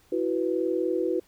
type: chord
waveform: sine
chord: E suspended second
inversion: none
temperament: equal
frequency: 329.6 / 370 / 493.9 Hz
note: E4 / F#4 / B4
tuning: 0 / 0 / 0 cents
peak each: -28 / -27 / -29 dBFS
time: 0.12-1.2 s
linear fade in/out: 5 ms
effects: pink hiss -61 dBFS RMS until 1.27 s